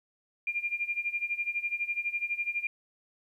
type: tone with tremolo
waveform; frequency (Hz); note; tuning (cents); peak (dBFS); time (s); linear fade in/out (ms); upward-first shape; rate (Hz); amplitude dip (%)
sine; 2400; D7; +37; -26; 0.47-2.67; 2; sine; 12; 85
effects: 11-bit